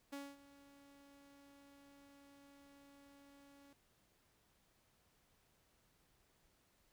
sawtooth tone with ADSR envelope, 280.7 Hz, C#4, 22 cents sharp, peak -40 dBFS, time 0.12-3.73 s, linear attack 12 ms, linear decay 230 ms, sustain -18 dB, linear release 3 ms, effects pink hiss -75 dBFS RMS until 6.92 s

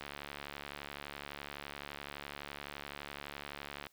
click train, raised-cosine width 0.3 ms, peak -26 dBFS, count 278, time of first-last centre 0.01-3.868 s, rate 71.8 Hz, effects white hiss -71 dBFS RMS until 3.92 s

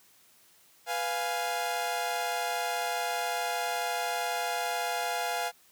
sawtooth chord, F diminished, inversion second, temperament equal, 493.9 / 698.5 / 830.6 Hz, Cb5 / F5 / Ab5, 0 / 0 / 0 cents, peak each -34 / -28 / -30 dBFS, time 0.86-5.52 s, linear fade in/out 50 ms, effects white hiss -61 dBFS RMS until 5.71 s + high-pass 80 Hz 12 dB/octave

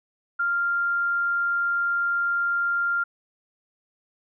sine tone, 1394 Hz, F6, 4 cents flat, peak -21 dBFS, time 0.39-3.04 s, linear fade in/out 10 ms, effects none

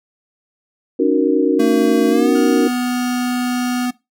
sine chord, D# minor seventh, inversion third, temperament equal with one note detuned, 277.2 / 306.3 / 370 / 466.2 Hz, C#4 / D#4 / F#4 / A#4, 0 / -27 / 0 / 0 cents, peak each -17 dBFS, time 0.99-2.68 s, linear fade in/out 10 ms
square tone with pitch glide, 226 to 247.9 Hz, A3 to B3, +47 to +7 cents, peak -18 dBFS, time 1.59-3.91 s, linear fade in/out 10 ms, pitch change +160 cents, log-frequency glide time 2.1-2.3 s
sawtooth tone, 1425 Hz, F6, 34 cents sharp, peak -26 dBFS, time 2.35-3.86 s, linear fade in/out 5 ms
effects noise-tail reverb RT60 0.2 s tail -18 dB re dry

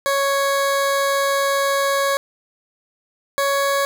20% pulse tone pair in turn, 554.4 / 556.9 Hz, C#5 / C#5, 0 / +8 cents, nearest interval unison, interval 8 cents, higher second, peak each -12 dBFS, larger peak neither, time 0.06-2.17 / 3.38-3.85 s, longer first, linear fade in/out 0 ms, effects none

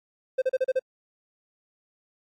triangle tone bursts, 519 Hz, C5, 14 cents flat, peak -18 dBFS, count 6, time 0.38-0.795 s, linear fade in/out 10 ms, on 40 ms, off 35 ms, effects AAC 64 kbps

